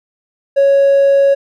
triangle tone, 554.4 Hz, C#5, in tune, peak -4 dBFS, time 0.56-1.35 s, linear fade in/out 20 ms, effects tanh soft clip ceiling -2 dBFS

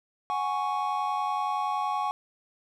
triangle chord, F# suspended second, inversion none, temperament equal, 740 / 830.6 / 1108.7 Hz, F#5 / G#5 / C#6, 0 / 0 / 0 cents, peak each -31 / -28 / -28 dBFS, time 0.3-2.11 s, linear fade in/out 0 ms, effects none

